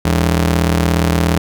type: ring-modulated tone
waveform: sawtooth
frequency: 123.47 Hz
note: B2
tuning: in tune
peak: -5 dBFS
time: 0.05-1.38 s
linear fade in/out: 5 ms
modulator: 43.2 Hz
effects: none